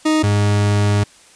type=tone pair in turn; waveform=40% pulse; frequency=311.1 / 102.8 Hz; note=D#4 / G#2; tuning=0 / -17 cents; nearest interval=octave + perfect fifth; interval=1917 cents; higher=first; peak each=-12 dBFS; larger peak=neither; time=0.05-0.23 / 0.23-1.04 s; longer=second; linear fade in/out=10 ms; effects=white hiss -47 dBFS RMS until 1.35 s + resampled to 22050 Hz